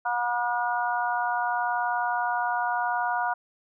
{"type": "harmonic tone", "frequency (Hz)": 240.8, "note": "B3", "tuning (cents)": -44, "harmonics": [3, 4, 5, 6], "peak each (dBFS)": [-28, -28, -35, -30], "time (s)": [0.05, 3.34], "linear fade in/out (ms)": 10, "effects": []}